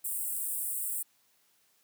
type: high-pass noise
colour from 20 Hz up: pink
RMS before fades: -34 dBFS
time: 0.04-1.03 s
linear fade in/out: 10 ms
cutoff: 8000 Hz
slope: 96 dB/octave
effects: white hiss -69 dBFS RMS until 1.83 s + high-pass 100 Hz 12 dB/octave